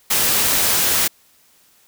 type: noise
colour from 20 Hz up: white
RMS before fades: -17 dBFS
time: 0.1-1.08 s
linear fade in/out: 10 ms
effects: white hiss -55 dBFS RMS until 1.87 s